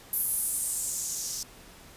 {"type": "noise with band-pass filter sweep", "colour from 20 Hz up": "violet", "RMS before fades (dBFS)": -31, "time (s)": [0.13, 1.43], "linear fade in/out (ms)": 2, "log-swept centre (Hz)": [12000, 5400], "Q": 3.1, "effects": ["pink hiss -51 dBFS RMS until 1.96 s", "resampled to 32000 Hz"]}